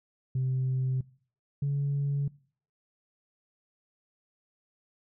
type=tone pair in turn; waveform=sine; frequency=130 / 141.37 Hz; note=C3 / C#3; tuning=-11 / +34 cents; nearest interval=minor second; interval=145 cents; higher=second; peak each=-24 dBFS; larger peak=neither; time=0.35-1.01 / 1.62-2.28 s; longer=neither; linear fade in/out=5 ms; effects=noise-tail reverb RT60 0.5 s tail -23 dB re dry + tanh soft clip ceiling -23 dBFS